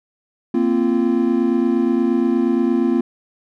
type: chord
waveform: triangle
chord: Bb suspended second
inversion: none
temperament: equal with one note detuned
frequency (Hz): 233.1 / 261.6 / 343.4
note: Bb3 / C4 / F4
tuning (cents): 0 / 0 / -29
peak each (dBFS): -17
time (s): 0.54-3.01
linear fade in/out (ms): 5
effects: none